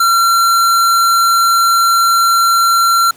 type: tone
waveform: square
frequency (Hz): 1365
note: F6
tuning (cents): -40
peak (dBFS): -9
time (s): 0-3.11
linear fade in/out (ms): 5
effects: pink hiss -43 dBFS RMS until 3.16 s + high-pass 150 Hz 12 dB/octave